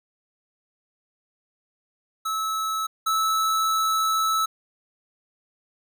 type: tone pair in turn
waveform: square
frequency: 1300 / 1307.2 Hz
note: E6 / E6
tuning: -24 / -15 cents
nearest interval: unison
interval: 9 cents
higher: second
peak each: -25 / -21 dBFS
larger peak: second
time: 2.25-2.87 / 3.06-4.46 s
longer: second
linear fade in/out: 10 ms
effects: none